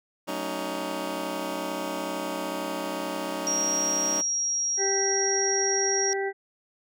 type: chord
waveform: 15% pulse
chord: D# half-diminished seventh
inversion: first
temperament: just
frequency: 186.68 / 224 / 280 / 311.1 Hz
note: F#3 / A3 / C#4 / D#4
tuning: +16 / +31 / +18 / 0 cents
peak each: -31 / -33 / -29 / -27 dBFS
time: 0.27-4.22 s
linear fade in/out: 20 ms
type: tone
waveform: sine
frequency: 5650 Hz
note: F8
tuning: 19 cents sharp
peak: -24 dBFS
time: 3.47-6.13 s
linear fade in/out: 0 ms
type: harmonic tone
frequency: 392 Hz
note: G4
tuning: in tune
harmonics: 1 / 2 / 4 / 5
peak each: -27 / -33 / -37 / -34 dBFS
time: 4.77-6.33 s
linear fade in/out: 50 ms
effects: none

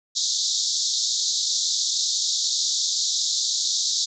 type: band-pass noise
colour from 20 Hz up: pink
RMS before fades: -24 dBFS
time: 0.15-4.06 s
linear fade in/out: 20 ms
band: 3600 to 7200 Hz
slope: 96 dB/octave
effects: none

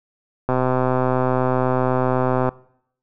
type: click train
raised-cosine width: 1 ms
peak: -6 dBFS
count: 257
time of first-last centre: 0.49-2.49 s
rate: 128 Hz
effects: noise-tail reverb RT60 0.7 s tail -22 dB re dry

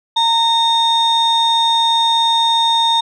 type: tone pair together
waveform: sine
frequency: 919 / 3676 Hz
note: A#5 / A#7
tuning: -25 / -25 cents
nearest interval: 2 octaves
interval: 2400 cents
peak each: -12 dBFS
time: 0.16-3.01 s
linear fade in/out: 10 ms
effects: tanh soft clip ceiling -8 dBFS

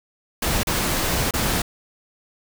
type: noise with dropouts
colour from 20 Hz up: pink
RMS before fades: -22 dBFS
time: 0.42-1.62 s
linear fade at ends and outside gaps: 5 ms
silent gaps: 0.633-0.67 / 1.31-1.337 s
effects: none

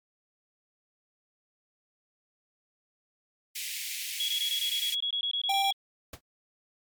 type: high-pass noise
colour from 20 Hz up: pink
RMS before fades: -36 dBFS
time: 3.55-4.95 s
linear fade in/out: 10 ms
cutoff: 2100 Hz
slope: 48 dB/octave
type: tone bursts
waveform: sine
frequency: 3338 Hz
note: G#7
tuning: 8 cents sharp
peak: -27 dBFS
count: 15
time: 4.2-5.725 s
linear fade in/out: 2 ms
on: 83 ms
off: 20 ms
type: tone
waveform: square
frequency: 786 Hz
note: G5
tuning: 4 cents sharp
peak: -26 dBFS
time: 5.49-5.71 s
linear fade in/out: 5 ms
type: noise with exponential decay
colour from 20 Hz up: pink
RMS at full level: -36 dBFS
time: 6.13-6.21 s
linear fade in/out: 5 ms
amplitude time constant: 17 ms
effects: MP3 96 kbps

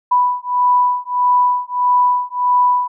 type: beating tone pair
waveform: sine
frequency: 987.8 / 989.4 Hz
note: B5 / B5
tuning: 0 / +3 cents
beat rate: 1.6 Hz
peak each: -15 dBFS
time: 0.11-2.88 s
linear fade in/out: 10 ms
effects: none

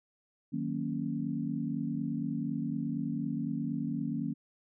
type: chord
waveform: sine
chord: D# minor seventh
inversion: none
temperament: equal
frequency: 155.56 / 185 / 233.1 / 277.2 Hz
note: D#3 / F#3 / A#3 / C#4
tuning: 0 / 0 / 0 / 0 cents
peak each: -37 / -39 / -35 / -36 dBFS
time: 0.52-4.34 s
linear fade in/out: 20 ms
effects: none

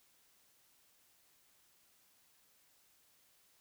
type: silence
effects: white hiss -70 dBFS RMS until 3.6 s

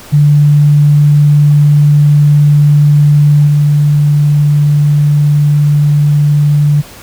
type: tone with level steps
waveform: sine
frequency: 146.83 Hz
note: D3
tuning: in tune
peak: -3 / -5 dBFS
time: 0.12-6.82 s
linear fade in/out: 20 ms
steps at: 3.46 s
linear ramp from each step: 20 ms
effects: pink hiss -33 dBFS RMS until 7.02 s

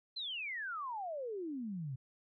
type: exponential sweep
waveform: sine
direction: down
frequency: 4186 to 123.9 Hz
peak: -38 dBFS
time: 0.16-1.96 s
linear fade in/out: 10 ms
effects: none

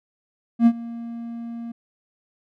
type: tone with ADSR envelope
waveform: triangle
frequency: 233.1 Hz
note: A#3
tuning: in tune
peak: -7 dBFS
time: 0.59-1.72 s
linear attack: 73 ms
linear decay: 59 ms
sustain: -21 dB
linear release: 7 ms
effects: none

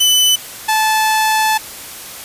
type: tone pair in turn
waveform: sawtooth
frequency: 3002 / 871.1 Hz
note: F#7 / A5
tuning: +24 / -18 cents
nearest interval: octave + major sixth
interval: 2142 cents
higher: first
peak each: -6 / -8 dBFS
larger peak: first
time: 0-0.36 / 0.68-1.58 s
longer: second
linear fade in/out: 10 ms
effects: white hiss -31 dBFS RMS until 2.24 s + resampled to 32000 Hz

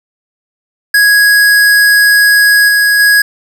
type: tone with level steps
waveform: square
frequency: 1661.2 Hz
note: G#6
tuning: in tune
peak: -5 / -7 / -5 dBFS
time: 0.94-3.22 s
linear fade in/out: 5 ms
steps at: 2.68 / 2.99 s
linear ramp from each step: 10 ms
effects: 7-bit

